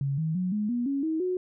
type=tone with pitch steps; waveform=sine; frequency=138.59 / 159.2 / 182.87 / 210.1 / 241.3 / 277.2 / 318.4 / 365.7 Hz; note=C#3 / D#3 / F#3 / G#3 / B3 / C#4 / D#4 / F#4; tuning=0 / +40 / -20 / +20 / -40 / 0 / +40 / -20 cents; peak=-25 dBFS; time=0.01-1.37 s; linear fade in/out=2 ms; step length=170 ms; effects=none